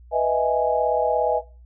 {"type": "chord", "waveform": "sine", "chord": "E major seventh", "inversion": "second", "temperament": "equal", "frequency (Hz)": [493.9, 622.3, 659.3, 830.6], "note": ["B4", "D#5", "E5", "G#5"], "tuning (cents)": [0, 0, 0, 0], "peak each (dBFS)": -23, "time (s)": [0.11, 1.42], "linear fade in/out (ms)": 50, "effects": ["noise-tail reverb RT60 0.3 s tail -18 dB re dry", "added 60 Hz sine -44 dBFS peak until 1.65 s"]}